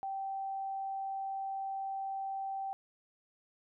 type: tone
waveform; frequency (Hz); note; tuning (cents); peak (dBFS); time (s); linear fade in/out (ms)
sine; 778; G5; -13; -35; 0.03-2.73; 0
effects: none